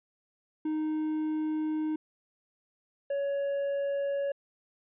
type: tone pair in turn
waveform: triangle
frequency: 310 / 560.2 Hz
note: D#4 / C#5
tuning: -6 / +18 cents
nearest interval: minor seventh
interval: 1024 cents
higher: second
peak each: -26 dBFS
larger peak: neither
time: 0.65-1.96 / 3.1-4.32 s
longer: first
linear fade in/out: 5 ms
effects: resampled to 8000 Hz